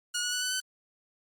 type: tone with pitch steps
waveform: 10% pulse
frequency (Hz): 1446 / 1462.8 / 1479.8 / 1497 / 1514.4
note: F#6 / F#6 / F#6 / F#6 / F#6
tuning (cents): -40 / -20 / 0 / +20 / +40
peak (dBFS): -20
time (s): 0.14-0.605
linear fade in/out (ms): 10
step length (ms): 93
effects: Opus 24 kbps